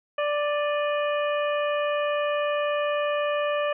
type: harmonic tone with a mistuned harmonic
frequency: 587.3 Hz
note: D5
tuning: in tune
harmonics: 1 / 2 / 3 / 4 / 5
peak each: -24 / -30 / -34 / -36 / -38 dBFS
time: 0.18-3.73 s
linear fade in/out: 5 ms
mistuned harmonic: 4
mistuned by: +75 cents
effects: none

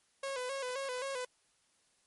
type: tone with vibrato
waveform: sawtooth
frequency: 523.3 Hz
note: C5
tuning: in tune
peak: -32 dBFS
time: 0.23-1.25 s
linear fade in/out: 5 ms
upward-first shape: square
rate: 3.8 Hz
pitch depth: 74 cents each way
effects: white hiss -72 dBFS RMS until 2.06 s + MP3 48 kbps

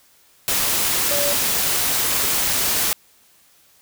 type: tone in noise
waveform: sine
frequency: 575 Hz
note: D5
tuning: 37 cents flat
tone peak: -23 dBFS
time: 1.11-1.33 s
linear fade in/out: 0 ms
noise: white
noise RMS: -20 dBFS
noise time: 0.48-2.93 s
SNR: -6 dB
effects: white hiss -55 dBFS RMS until 3.81 s

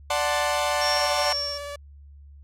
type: chord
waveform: sawtooth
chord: D dominant seventh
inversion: none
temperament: equal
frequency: 587.3 / 740 / 880 / 1046.5 Hz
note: D5 / F#5 / A5 / C6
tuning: 0 / 0 / 0 / 0 cents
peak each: -22 / -24 / -25 / -26 dBFS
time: 0.1-1.33 s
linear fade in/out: 5 ms
type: tone with tremolo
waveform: sine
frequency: 5480 Hz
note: F8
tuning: 34 cents flat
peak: -24 dBFS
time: 0.81-1.58 s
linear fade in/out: 5 ms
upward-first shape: triangle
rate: 2.3 Hz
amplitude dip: 60%
type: tone with vibrato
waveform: sawtooth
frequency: 575 Hz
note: D5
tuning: 37 cents flat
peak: -29 dBFS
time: 0.96-1.76 s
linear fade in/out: 5 ms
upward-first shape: sine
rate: 17 Hz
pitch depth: 12 cents each way
effects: added 71 Hz sine -44 dBFS peak until 2.43 s + low-pass 11000 Hz 12 dB/octave

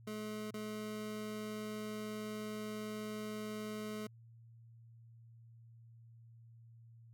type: tone with dropouts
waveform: 25% pulse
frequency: 213.6 Hz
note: G#3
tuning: 49 cents sharp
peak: -37 dBFS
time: 0.07-4.07 s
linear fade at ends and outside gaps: 5 ms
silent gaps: 0.508-0.539 s
effects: added 115 Hz sine -56 dBFS peak until 7.13 s

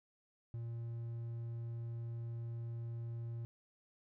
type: tone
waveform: triangle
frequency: 116.54 Hz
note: A#2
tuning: in tune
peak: -38 dBFS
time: 0.54-3.45 s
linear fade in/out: 0 ms
effects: none

